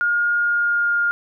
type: tone with pitch glide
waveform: sine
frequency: 1423 to 1413.2 Hz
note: F6 to F6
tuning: +32 to +20 cents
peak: -16 dBFS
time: 0.01-1.11 s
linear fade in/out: 0 ms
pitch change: -12 cents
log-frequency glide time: 0.37-0.96 s
effects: none